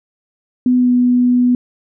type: tone with pitch glide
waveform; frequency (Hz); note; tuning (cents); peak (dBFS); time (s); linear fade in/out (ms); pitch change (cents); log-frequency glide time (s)
sine; 250 to 246.8; B3 to B3; +21 to -1; -9; 0.66-1.55; 2; -22; 0.77-0.9
effects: none